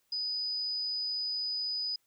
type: tone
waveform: sine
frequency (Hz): 4978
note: D#8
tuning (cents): 0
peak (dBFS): -31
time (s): 0.12-1.96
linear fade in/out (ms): 5
effects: white hiss -74 dBFS RMS until 2.06 s